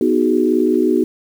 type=chord; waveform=sine; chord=G# minor seventh; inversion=first; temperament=equal; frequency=246.9 / 311.1 / 370 / 415.3 Hz; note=B3 / D#4 / F#4 / G#4; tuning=0 / 0 / 0 / 0 cents; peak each=-18 / -17 / -16 / -21 dBFS; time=0.01-1.04 s; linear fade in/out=2 ms; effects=7-bit